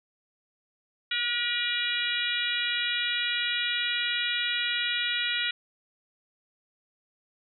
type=harmonic tone; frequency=480.1 Hz; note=B4; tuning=49 cents flat; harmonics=3 / 4 / 5 / 6 / 7 / 8; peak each=-33 / -33 / -33 / -33 / -33 / -33 dBFS; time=1.11-5.51 s; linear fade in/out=5 ms; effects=none